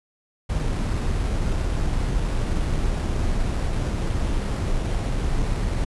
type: noise with sample-and-hold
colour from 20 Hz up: brown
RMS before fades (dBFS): -23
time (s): 0.49-5.85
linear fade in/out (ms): 10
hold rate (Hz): 6300
effects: resampled to 24000 Hz